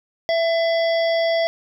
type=harmonic tone with a mistuned harmonic; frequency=670 Hz; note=E5; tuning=28 cents sharp; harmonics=1 / 3 / 5 / 7 / 8; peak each=-17 / -27 / -31 / -34 / -35 dBFS; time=0.29-1.47 s; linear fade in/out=0 ms; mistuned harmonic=1; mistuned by=-15 cents; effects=9-bit